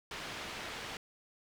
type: low-pass noise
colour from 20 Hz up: white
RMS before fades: -43 dBFS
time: 0.11-0.97 s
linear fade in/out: 2 ms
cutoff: 3100 Hz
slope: 12 dB/octave
effects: none